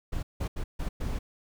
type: noise bursts at uneven times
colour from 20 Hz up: brown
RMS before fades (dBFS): -31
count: 5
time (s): 0.12-0.23 / 0.4-0.48 / 0.56-0.64 / 0.79-0.89 / 1-1.19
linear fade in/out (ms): 10
effects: none